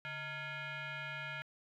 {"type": "tone with frequency modulation", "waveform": "sine", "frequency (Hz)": 143.7, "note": "D3", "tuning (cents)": -37, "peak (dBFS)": -39, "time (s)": [0.05, 1.42], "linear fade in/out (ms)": 0, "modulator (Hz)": 771, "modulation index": 3.3, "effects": ["tanh soft clip ceiling -35 dBFS", "13-bit"]}